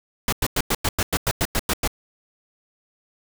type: noise bursts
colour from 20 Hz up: pink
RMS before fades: -21 dBFS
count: 12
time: 0.28-1.876 s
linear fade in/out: 2 ms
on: 45 ms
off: 96 ms
effects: none